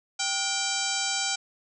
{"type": "harmonic tone with a mistuned harmonic", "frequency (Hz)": 784, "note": "G5", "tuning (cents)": 0, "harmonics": [1, 2, 3, 4, 5, 6, 7, 8, 9, 10], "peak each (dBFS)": [-35, -35, -35, -35, -35, -35, -35, -35, -35, -35], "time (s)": [0.19, 1.36], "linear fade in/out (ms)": 10, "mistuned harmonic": 2, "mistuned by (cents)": -150, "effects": []}